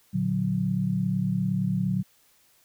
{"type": "chord", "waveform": "sine", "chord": "Bb augmented", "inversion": "none", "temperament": "equal with one note detuned", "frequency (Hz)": [116.54, 147.51, 185], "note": ["Bb2", "D3", "F#3"], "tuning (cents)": [0, 8, 0], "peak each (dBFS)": [-30, -29, -25], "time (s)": [0.13, 2.03], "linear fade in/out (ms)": 20, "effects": ["white hiss -62 dBFS RMS until 2.64 s"]}